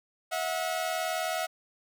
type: tone pair together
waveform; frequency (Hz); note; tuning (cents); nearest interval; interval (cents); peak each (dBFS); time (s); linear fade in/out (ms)
sawtooth; 647.7 / 727; E5 / F#5; -31 / -31; major second; 200; -28; 0.31-1.47; 20
effects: none